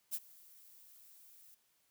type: noise with ADSR envelope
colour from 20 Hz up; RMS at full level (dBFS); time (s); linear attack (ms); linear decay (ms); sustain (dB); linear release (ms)
violet; -36; 0.11-1.55; 33; 46; -24; 11
effects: white hiss -75 dBFS RMS until 1.9 s